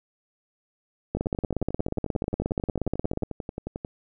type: two click trains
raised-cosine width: 2 ms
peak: -12 / -18 dBFS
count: 36 / 31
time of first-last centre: 1.15-3.233 / 1.17-3.849 s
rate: 16.8 / 11.2 Hz
effects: none